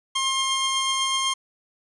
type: tone pair together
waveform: sawtooth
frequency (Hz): 1066 / 3190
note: C6 / G7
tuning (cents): +32 / +30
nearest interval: octave + perfect fifth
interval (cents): 1898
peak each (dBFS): -21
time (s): 0.15-1.34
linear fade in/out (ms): 10
effects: resampled to 24000 Hz